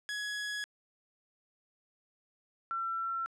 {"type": "tone pair in turn", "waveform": ["sawtooth", "sine"], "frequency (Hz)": [1678, 1349.3], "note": ["G#6", "E6"], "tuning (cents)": [17, 40], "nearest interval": "major third", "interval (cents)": 377, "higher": "first", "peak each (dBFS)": [-31, -32], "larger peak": "first", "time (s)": [[0.09, 0.64], [2.71, 3.26]], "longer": "neither", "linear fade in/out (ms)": 0, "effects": ["low-pass 8000 Hz 12 dB/octave"]}